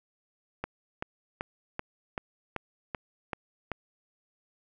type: click train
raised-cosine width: 0.5 ms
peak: -17 dBFS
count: 9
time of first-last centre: 0.64-3.717 s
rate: 2.6 Hz
effects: none